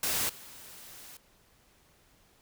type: noise with level steps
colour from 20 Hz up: white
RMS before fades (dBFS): -30 / -49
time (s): 0.03-1.17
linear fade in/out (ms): 2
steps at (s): 0.29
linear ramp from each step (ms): 5
effects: pink hiss -64 dBFS RMS until 2.41 s